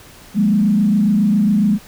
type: tone with frequency modulation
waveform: sine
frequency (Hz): 206.7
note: G#3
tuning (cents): -8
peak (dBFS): -11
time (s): 0.34-1.79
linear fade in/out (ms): 50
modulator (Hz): 27.3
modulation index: 0.86
effects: pink hiss -42 dBFS RMS until 1.87 s